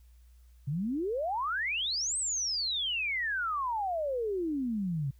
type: exponential two-way sweep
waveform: sine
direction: up then down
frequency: 130.81 to 8420 to 130.81 Hz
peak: -29 dBFS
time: 0.67-5.11 s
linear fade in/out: 10 ms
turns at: 2.17 s
effects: added 60 Hz sine -54 dBFS peak until 5.19 s + white hiss -72 dBFS RMS until 5.19 s